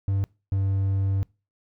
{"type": "tone pair in turn", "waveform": "triangle", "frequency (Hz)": [98, 97.32], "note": ["G2", "G2"], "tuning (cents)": [0, -12], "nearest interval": "unison", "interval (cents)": 12, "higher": "first", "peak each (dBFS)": -19, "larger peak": "neither", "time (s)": [[0.08, 0.24], [0.52, 1.23]], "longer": "second", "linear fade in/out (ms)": 0, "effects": ["noise-tail reverb RT60 0.3 s tail -24 dB re dry"]}